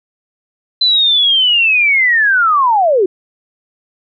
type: linear sweep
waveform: sine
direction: down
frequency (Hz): 4060 to 347.8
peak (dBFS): -8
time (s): 0.81-3.06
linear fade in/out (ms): 5
effects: none